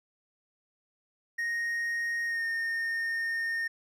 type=tone with pitch glide; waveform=triangle; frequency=1864.7 to 1832.7 Hz; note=A#6 to A#6; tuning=0 to -30 cents; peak=-27 dBFS; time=1.38-3.68 s; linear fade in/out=10 ms; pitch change=-30 cents; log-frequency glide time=2.26-2.44 s; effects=none